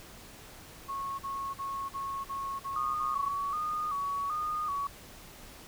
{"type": "tone bursts", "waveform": "sine", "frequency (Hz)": 1097, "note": "C#6", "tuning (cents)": -18, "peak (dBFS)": -33, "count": 7, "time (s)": [0.88, 3.302], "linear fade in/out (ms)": 20, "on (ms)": 310, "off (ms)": 42}
{"type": "tone with vibrato", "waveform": "sine", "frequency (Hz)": 1174.7, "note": "D6", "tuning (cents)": 0, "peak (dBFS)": -30, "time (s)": [2.76, 4.87], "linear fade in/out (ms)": 2, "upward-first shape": "square", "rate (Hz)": 1.3, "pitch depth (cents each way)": 75}
{"effects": ["pink hiss -50 dBFS RMS until 5.67 s"]}